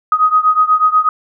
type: beating tone pair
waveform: sine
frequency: 1251 / 1259.2 Hz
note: D#6 / D#6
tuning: +9 / +20 cents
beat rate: 8.2 Hz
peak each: -11 / -13 dBFS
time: 0.12-1.09 s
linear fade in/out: 2 ms
effects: none

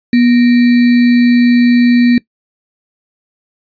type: tone with sample-and-hold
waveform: sine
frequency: 242.4 Hz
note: B3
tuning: 32 cents flat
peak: -5 dBFS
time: 0.13-2.18 s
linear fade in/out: 2 ms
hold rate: 2100 Hz
effects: noise-tail reverb RT60 0.1 s tail -21 dB re dry + resampled to 11025 Hz

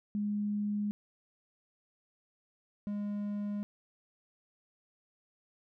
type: tone pair in turn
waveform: sine / triangle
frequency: 207 / 205.5 Hz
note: G#3 / G#3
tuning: -5 / -18 cents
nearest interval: unison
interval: 13 cents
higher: first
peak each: -30 / -31 dBFS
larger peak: first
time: 0.15-0.91 / 2.87-3.63 s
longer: neither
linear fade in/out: 0 ms
effects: none

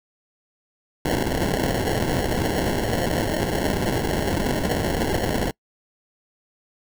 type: noise with sample-and-hold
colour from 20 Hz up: blue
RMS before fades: -23 dBFS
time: 1.05-5.51 s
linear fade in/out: 2 ms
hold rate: 1225 Hz
effects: noise-tail reverb RT60 0.1 s tail -26 dB re dry

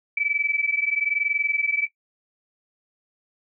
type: tone pair together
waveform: sine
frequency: 2295 / 2316 Hz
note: D7 / D7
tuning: -40 / -25 cents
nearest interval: unison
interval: 15 cents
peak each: -24 dBFS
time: 0.17-1.87 s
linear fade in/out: 5 ms
effects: noise-tail reverb RT60 0.1 s tail -17 dB re dry

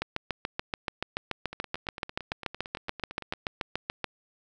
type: two click trains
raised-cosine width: 0.3 ms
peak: -13 / -23 dBFS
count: 29 / 17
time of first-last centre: 0.02-4.043 / 1.53-3.336 s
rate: 6.96 / 8.86 Hz
effects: none

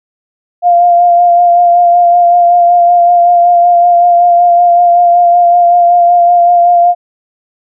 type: tone with vibrato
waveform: sine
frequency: 698.5 Hz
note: F5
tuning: in tune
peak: -3 dBFS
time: 0.62-6.95 s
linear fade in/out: 50 ms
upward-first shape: sine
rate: 5.3 Hz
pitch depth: 21 cents each way
effects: none

